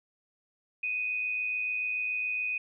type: tone pair together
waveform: sine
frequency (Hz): 2493 / 2600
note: D#7 / E7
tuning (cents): +3 / -24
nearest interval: minor second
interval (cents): 73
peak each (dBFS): -29 / -39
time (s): 0.83-2.58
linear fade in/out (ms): 5
effects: none